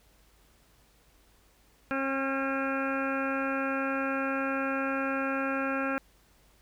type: harmonic tone with a mistuned harmonic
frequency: 269.8 Hz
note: C#4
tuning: 47 cents flat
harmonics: 1 / 2 / 3 / 4 / 5 / 6 / 7 / 8 / 9 / 10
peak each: -32 / -34 / -40 / -42 / -34 / -36 / -49 / -49 / -40 / -47 dBFS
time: 1.91-5.98 s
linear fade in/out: 0 ms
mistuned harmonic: 5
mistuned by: +25 cents
effects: added 50 Hz sine -64 dBFS peak until 6.61 s + pink hiss -64 dBFS RMS until 6.61 s